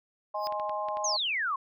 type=chord; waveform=sine; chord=Ab major; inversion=second; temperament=equal with one note detuned; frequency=622.3 / 830.6 / 1053.2 Hz; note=Eb5 / Ab5 / C6; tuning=0 / 0 / +11 cents; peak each=-34 dBFS; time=0.34-1.17 s; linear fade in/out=10 ms
type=tone with exponential growth; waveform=square; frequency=5000 Hz; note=D#8; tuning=8 cents sharp; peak=-33 dBFS; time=0.35-0.47 s; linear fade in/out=0 ms; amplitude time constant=26 ms
type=clicks; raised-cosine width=0.3 ms; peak=-28 dBFS; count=6; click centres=0.471 / 0.524 / 0.598 / 0.695 / 0.886 / 0.971 s
type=exponential sweep; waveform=sine; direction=down; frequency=6690 to 1035 Hz; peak=-27 dBFS; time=1.04-1.56 s; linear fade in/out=5 ms
effects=none